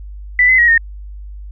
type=tone with pitch steps; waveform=sine; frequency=1984 / 2037 / 1899 / 1839 Hz; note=B6 / C7 / A#6 / A#6; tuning=+7 / -47 / +32 / -24 cents; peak=-7 dBFS; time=0.39-0.778 s; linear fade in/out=2 ms; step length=97 ms; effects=added 50 Hz sine -28 dBFS peak until 1.51 s